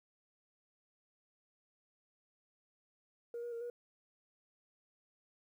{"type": "tone with pitch steps", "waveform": "sine", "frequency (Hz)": [472, 477.7, 464.8, 480.5], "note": ["A#4", "A#4", "A#4", "B4"], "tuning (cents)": [22, 42, -5, -48], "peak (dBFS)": -38, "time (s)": [3.34, 3.7], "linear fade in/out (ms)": 2, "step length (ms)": 90, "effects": ["tanh soft clip ceiling -37 dBFS", "12-bit"]}